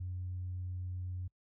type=tone; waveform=sine; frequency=90.8 Hz; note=F#2; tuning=32 cents flat; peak=-36 dBFS; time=0-1.28 s; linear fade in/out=10 ms; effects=noise-tail reverb RT60 0.1 s tail -25 dB re dry + tanh soft clip ceiling -32 dBFS